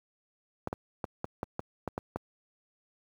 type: clicks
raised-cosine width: 1 ms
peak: -18 dBFS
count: 9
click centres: 0.674 / 0.729 / 1.042 / 1.244 / 1.431 / 1.594 / 1.877 / 1.979 / 2.16 s
effects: high-pass 60 Hz 12 dB/octave + 9-bit